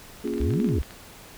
sine chord, Bb minor seventh, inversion none, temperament equal, 233.1 / 277.2 / 349.2 / 415.3 Hz, Bb3 / Db4 / F4 / Ab4, 0 / 0 / 0 / 0 cents, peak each -31 dBFS, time 0.24-0.79 s, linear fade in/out 5 ms
clicks, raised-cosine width 0.3 ms, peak -25 dBFS, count 11, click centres 0.276 / 0.337 / 0.381 / 0.414 / 0.506 / 0.537 / 0.601 / 0.645 / 0.689 / 0.831 / 0.908 s
sine exponential two-way sweep, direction up then down, 56.6 to 261.6 to 56.6 Hz, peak -22 dBFS, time 0.4-0.82 s, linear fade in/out 5 ms, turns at 0.64 s
effects pink hiss -46 dBFS RMS until 1.37 s

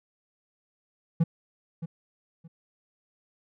triangle tone with echo, 164.81 Hz, E3, in tune, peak -16 dBFS, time 1.2-1.24 s, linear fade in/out 10 ms, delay 620 ms, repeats 2, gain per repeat -13 dB, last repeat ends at 2.48 s, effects none

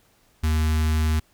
square tone with notch filter, 78 Hz, D#2, 5 cents sharp, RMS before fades -21 dBFS, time 0.43-1.2 s, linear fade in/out 10 ms, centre 540 Hz, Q 0.74, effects pink hiss -61 dBFS RMS until 1.33 s

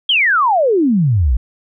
sine exponential sweep, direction down, 3322 to 53.1 Hz, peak -10 dBFS, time 0.09-1.37 s, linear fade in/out 5 ms, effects none

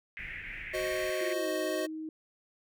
pink band-pass noise, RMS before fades -42 dBFS, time 0.17-1.33 s, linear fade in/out 0 ms, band 1800 to 2400 Hz, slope 48 dB/octave
brown noise with tremolo, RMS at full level -49 dBFS, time 0.19-1.1 s, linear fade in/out 0 ms, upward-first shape sine, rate 3.4 Hz, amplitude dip 30%
square chord, C diminished, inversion second, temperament equal, 370 / 523.3 / 622.3 Hz, Gb4 / C5 / Eb5, 0 / 0 / 0 cents, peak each -36 / -39 / -34 dBFS, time 0.73-1.87 s, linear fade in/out 20 ms
sine tone with pitch glide, 349.2 to 314.7 Hz, F4 to D#4, 0 to +20 cents, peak -36 dBFS, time 1.21-2.09 s, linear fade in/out 2 ms, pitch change -180 cents, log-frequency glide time 1.35-1.48 s
effects none

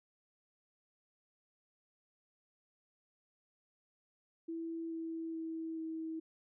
sine tone with pitch steps, 329.6 / 326.9 / 324.3 / 321.7 Hz, E4 / E4 / E4 / E4, 0 / -14 / -28 / -42 cents, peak -38 dBFS, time 4.48-6.2 s, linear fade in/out 10 ms, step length 430 ms, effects none

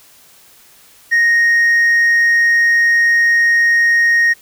triangle tone with hard clipping, 1864.7 Hz, A#6, in tune, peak -8 dBFS, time 1.11-4.34 s, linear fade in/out 20 ms, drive 1 dB, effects white hiss -46 dBFS RMS until 4.41 s

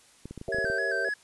clicks, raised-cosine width 3 ms, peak -26 dBFS, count 9, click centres 0.256 / 0.31 / 0.377 / 0.414 / 0.485 / 0.546 / 0.585 / 0.645 / 0.7 s
sine chord, G diminished seventh, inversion none, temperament equal, 392 / 466.2 / 554.4 / 659.3 Hz, G4 / Bb4 / Db5 / Fb5, 0 / 0 / 0 / 0 cents, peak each -35 dBFS, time 0.48-1.09 s, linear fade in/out 2 ms
triangle tone with vibrato, 1621 Hz, G#6, 42 cents flat, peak -26 dBFS, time 0.52-1.14 s, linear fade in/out 5 ms, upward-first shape square, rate 3.8 Hz, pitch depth 65 cents each way
effects white hiss -58 dBFS RMS until 1.23 s + resampled to 24000 Hz

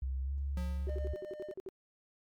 sine tone with pitch glide, 65.8 to 69.47 Hz, C2 to C#2, +10 to +4 cents, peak -33 dBFS, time 0.02-1.14 s, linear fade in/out 5 ms, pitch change +94 cents, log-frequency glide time 0.23-0.32 s
square tone with exponential decay, 179.5 Hz, F3, 48 cents sharp, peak -39 dBFS, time 0.57-1.36 s, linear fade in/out 2 ms, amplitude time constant 170 ms
sine tone bursts, 379.8 Hz, F#4, 45 cents sharp, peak -39 dBFS, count 10, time 0.87-1.688 s, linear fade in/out 0 ms, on 26 ms, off 62 ms
triangle tone with tremolo, 604 Hz, D5, 48 cents sharp, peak -39 dBFS, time 0.88-1.54 s, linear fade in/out 10 ms, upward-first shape sine, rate 7.8 Hz, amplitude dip 40%
effects Opus 48 kbps

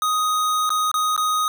square tone with dropouts, 1249 Hz, D#6, 6 cents sharp, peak -19 dBFS, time 0.02-1.48 s, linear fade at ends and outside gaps 1 ms, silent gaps 0.693-0.703 / 0.915-0.941 / 1.164-1.177 s, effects none

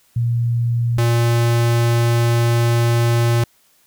sine / square tone pair in turn, 118.2 / 117.71 Hz, A#2 / A#2, +24 / +17 cents, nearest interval unison, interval 7 cents, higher first, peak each -15 / -14 dBFS, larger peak second, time 0.16-0.98 / 0.98-3.44 s, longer second, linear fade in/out 5 ms, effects white hiss -57 dBFS RMS until 3.86 s

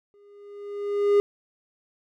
triangle tone with exponential growth, 407.6 Hz, G#4, 32 cents flat, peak -12 dBFS, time 0.14-1.2 s, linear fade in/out 0 ms, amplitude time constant 230 ms, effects none

